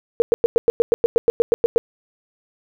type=tone bursts; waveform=sine; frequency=466.2 Hz; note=A#4; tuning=in tune; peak=-10 dBFS; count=14; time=0.2-1.78 s; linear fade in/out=0 ms; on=20 ms; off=100 ms; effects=none